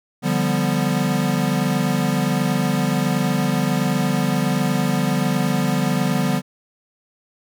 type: chord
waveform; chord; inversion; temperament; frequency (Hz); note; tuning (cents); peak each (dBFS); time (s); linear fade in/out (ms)
square; G dominant seventh; second; equal; 146.83 / 174.61 / 196 / 246.9; D3 / F3 / G3 / B3; 0 / 0 / 0 / 0; -24; 0.22-6.42; 50
effects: none